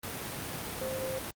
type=tone in noise; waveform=sine; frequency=523.3 Hz; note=C5; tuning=in tune; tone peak=-33 dBFS; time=0.81-1.19 s; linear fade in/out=5 ms; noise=pink; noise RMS=-37 dBFS; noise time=0.03-1.31 s; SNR=+1 dB; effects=high-pass 80 Hz 12 dB/octave + Opus 32 kbps